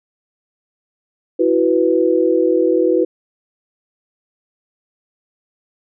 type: chord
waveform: sine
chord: E suspended second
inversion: none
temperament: equal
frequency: 329.6 / 370 / 493.9 Hz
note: E4 / F#4 / B4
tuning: 0 / 0 / 0 cents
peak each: -16 dBFS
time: 1.39-3.05 s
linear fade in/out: 10 ms
effects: none